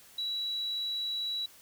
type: tone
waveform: sine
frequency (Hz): 3914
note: B7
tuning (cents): -16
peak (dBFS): -31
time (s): 0.18-1.46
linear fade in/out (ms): 5
effects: white hiss -56 dBFS RMS until 1.61 s